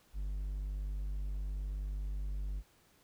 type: tone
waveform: triangle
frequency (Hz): 49.54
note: G1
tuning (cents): +19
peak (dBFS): -33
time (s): 0.13-2.63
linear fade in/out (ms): 50
effects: pink hiss -67 dBFS RMS until 3.03 s